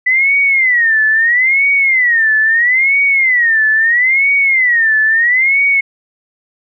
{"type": "tone with vibrato", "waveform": "sine", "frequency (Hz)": 1975.5, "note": "B6", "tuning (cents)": 0, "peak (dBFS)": -8, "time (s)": [0.06, 5.81], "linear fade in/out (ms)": 10, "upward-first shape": "sine", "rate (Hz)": 0.76, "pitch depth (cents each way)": 220, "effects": []}